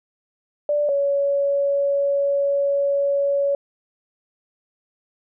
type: tone pair in turn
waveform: sine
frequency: 587.3 / 562 Hz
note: D5 / C#5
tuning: 0 / +24 cents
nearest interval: minor second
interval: 76 cents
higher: first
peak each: -17 dBFS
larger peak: neither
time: 0.69-0.89 / 0.89-3.55 s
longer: second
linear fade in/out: 2 ms
effects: none